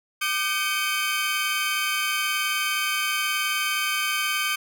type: tone cluster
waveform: 40% pulse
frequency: 1204 / 1543 / 2254 / 2520 / 3105 Hz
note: D6 / G6 / C#7 / D#7 / G7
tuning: +43 / -28 / +28 / +21 / -17 cents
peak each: -29 dBFS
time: 0.21-4.56 s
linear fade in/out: 10 ms
effects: none